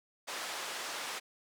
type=band-pass noise; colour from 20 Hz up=pink; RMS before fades=-40 dBFS; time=0.27-1.2 s; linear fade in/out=20 ms; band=680 to 8200 Hz; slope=12 dB/octave; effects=none